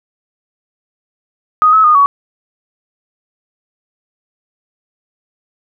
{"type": "tone with pitch steps", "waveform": "sine", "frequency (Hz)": [1246, 1292, 1227, 1126], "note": ["D#6", "E6", "D#6", "C#6"], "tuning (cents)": [2, -35, -25, 27], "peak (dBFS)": -5, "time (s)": [1.62, 2.06], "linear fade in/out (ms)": 0, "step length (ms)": 110, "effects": []}